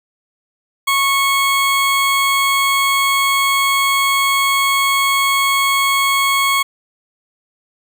20% pulse tone, 1100 Hz, C#6, 14 cents flat, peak -8 dBFS, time 0.87-6.63 s, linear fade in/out 10 ms, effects none

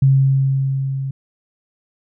sine tone with level ramp, 135.2 Hz, C#3, 43 cents flat, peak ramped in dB -8 to -21 dBFS, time 0.02-1.11 s, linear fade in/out 5 ms, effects none

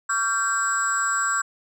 sine tone cluster, 1138 / 1380 / 1574 / 7730 Hz, C#6 / F6 / G6 / B8, +45 / -21 / +7 / -38 cents, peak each -25 dBFS, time 0.09-1.42 s, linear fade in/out 10 ms, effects tanh soft clip ceiling -15 dBFS

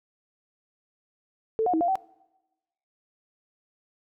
sine tone with pitch steps, 443.8 / 723 / 321.2 / 694 / 765 Hz, A4 / F#5 / E4 / F5 / G5, +15 / -40 / -45 / -11 / -42 cents, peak -21 dBFS, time 1.59-1.955 s, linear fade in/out 0 ms, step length 73 ms, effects noise-tail reverb RT60 1.0 s tail -23 dB re dry

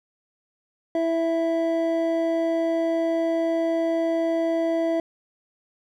triangle tone pair together, 329.2 / 661 Hz, E4 / E5, -2 / +5 cents, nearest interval octave, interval 1207 cents, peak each -22 / -21 dBFS, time 0.95-5 s, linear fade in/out 2 ms, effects none

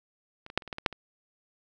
clicks, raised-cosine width 0.3 ms, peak -28 / -26 / -7 / -30 / -26 / -18 / -20 / -6 / -25 dBFS, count 9, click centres 0.464 / 0.501 / 0.576 / 0.622 / 0.677 / 0.728 / 0.784 / 0.862 / 0.927 s, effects none

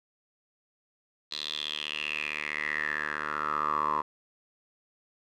10% pulse tone with band-pass filter sweep, 75.4 Hz, D2, 46 cents sharp, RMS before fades -32 dBFS, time 1.31-4.02 s, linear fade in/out 10 ms, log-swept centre 4000 to 1000 Hz, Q 7.7, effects none

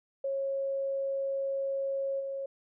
sine tone with level steps, 546 Hz, C#5, 26 cents flat, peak -29 / -33 dBFS, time 0.24-2.46 s, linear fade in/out 5 ms, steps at 2.19 s, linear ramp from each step 20 ms, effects none

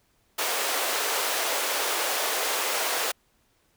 pink high-pass noise, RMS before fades -27 dBFS, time 0.38-3.12 s, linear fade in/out 10 ms, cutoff 450 Hz, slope 24 dB/octave, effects pink hiss -67 dBFS RMS until 3.76 s

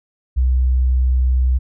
sine tone, 63.5 Hz, B1, 49 cents sharp, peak -12 dBFS, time 0.36-1.59 s, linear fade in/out 20 ms, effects none

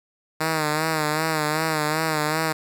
5% pulse tone with vibrato, 155.56 Hz, D#3, in tune, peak -10 dBFS, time 0.4-2.53 s, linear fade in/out 10 ms, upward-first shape sine, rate 2.6 Hz, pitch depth 59 cents each way, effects none

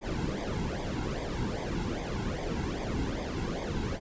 brown noise with flanger, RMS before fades -33 dBFS, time 0.01-4 s, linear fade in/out 50 ms, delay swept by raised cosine 0.7 to 1.7 ms, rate 2.5 Hz, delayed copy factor -0.75, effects resampled to 16000 Hz

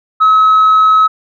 sine tone, 1284 Hz, E6, 46 cents flat, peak -3 dBFS, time 0.2-1.08 s, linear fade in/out 20 ms, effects tanh soft clip ceiling -3 dBFS

